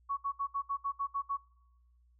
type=tone bursts; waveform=sine; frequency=1115 Hz; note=C#6; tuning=10 cents sharp; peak=-30 dBFS; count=9; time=0.09-1.374 s; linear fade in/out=20 ms; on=84 ms; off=66 ms; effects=noise-tail reverb RT60 1.0 s tail -24 dB re dry + added 60 Hz sine -63 dBFS peak until 2.19 s